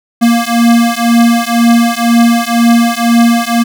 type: beating tone pair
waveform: square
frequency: 233.1 / 235.1 Hz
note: A#3 / A#3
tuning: 0 / +15 cents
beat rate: 2 Hz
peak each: -10 dBFS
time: 0.21-3.64 s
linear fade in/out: 20 ms
effects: none